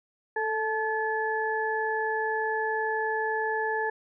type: tone cluster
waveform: sine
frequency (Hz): 440.5 / 872 / 1721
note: A4 / A5 / A6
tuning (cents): +2 / -16 / -39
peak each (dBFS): -30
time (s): 0.36-3.9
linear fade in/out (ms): 5
effects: none